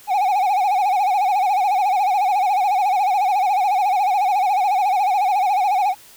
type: tone with vibrato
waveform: triangle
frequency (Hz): 784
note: G5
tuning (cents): 0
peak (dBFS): -13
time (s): 0.07-5.95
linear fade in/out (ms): 50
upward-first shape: sine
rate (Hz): 14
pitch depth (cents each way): 130
effects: white hiss -46 dBFS RMS until 6.16 s

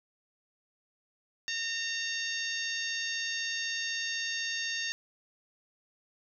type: harmonic tone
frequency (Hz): 916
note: A#5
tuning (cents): -31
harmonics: 2 / 3 / 4 / 5 / 6 / 7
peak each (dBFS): -36 / -38 / -39 / -40 / -41 / -41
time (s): 1.48-4.92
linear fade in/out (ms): 0
effects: none

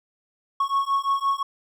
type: beating tone pair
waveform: triangle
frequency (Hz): 1100 / 1105.8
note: C#6 / C#6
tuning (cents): -14 / -5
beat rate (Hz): 5.8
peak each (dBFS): -22 / -22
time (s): 0.6-1.43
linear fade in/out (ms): 5
effects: none

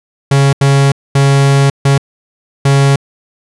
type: tone bursts at uneven times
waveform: 45% pulse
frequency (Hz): 138.59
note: C#3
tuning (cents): 0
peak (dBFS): -6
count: 5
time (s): 0.31-0.53 / 0.61-0.92 / 1.15-1.7 / 1.85-1.98 / 2.65-2.96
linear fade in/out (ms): 5
effects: resampled to 24000 Hz

